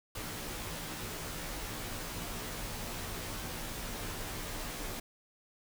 pink noise with comb filter, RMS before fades -40 dBFS, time 0.15-5 s, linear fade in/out 5 ms, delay 15 ms, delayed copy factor -0.95, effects none

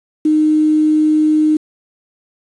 sine tone with quantisation, 307.7 Hz, D#4, 19 cents flat, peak -9 dBFS, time 0.25-1.57 s, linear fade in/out 5 ms, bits 6, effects resampled to 22050 Hz

